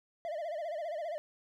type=tone with vibrato; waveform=triangle; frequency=640 Hz; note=D#5; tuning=49 cents sharp; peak=-33 dBFS; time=0.25-1.18 s; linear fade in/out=0 ms; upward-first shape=sine; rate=15 Hz; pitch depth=140 cents each way; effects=none